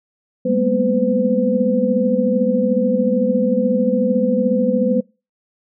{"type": "tone cluster", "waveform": "sine", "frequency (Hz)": [196.8, 214, 236.4, 250.1, 508], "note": ["G3", "A3", "A#3", "B3", "B4"], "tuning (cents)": [7, -48, 24, 22, 49], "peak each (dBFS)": [-21, -22, -20, -24, -18], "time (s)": [0.45, 5.01], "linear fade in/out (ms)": 10, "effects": ["noise-tail reverb RT60 0.3 s tail -24 dB re dry"]}